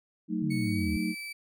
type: chord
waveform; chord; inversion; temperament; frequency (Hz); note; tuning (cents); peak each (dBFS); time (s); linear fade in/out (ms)
sine; D# diminished; first; just; 186.68 / 224 / 311.1; F#3 / A3 / D#4; +16 / +31 / 0; -32; 0.28-1.15; 50
type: exponential sweep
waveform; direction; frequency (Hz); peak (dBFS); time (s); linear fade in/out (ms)
sine; down; 159.3 to 72.5; -31; 0.42-0.97; 5
type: tone with pitch glide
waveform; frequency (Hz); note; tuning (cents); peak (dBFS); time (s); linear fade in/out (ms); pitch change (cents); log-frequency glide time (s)
35% pulse; 2217 to 2314; C#7 to D7; 0 to -26; -35; 0.5-1.33; 10; +74; 0.61-0.96
effects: none